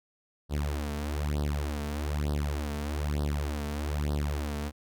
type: tone with flanger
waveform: sawtooth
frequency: 73.42 Hz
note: D2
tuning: in tune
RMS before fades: -31 dBFS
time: 0.49-4.72 s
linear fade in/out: 50 ms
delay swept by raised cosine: 0.21 to 4.51 ms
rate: 1.1 Hz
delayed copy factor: +0.9
effects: none